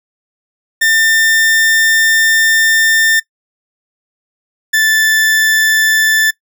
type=tone pair in turn; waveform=40% pulse; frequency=1800 / 1756.9 Hz; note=A6 / A6; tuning=+39 / -3 cents; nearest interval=unison; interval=42 cents; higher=first; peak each=-8 dBFS; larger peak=neither; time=0.81-3.2 / 4.73-6.31 s; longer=first; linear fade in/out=10 ms; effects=noise-tail reverb RT60 0.1 s tail -21 dB re dry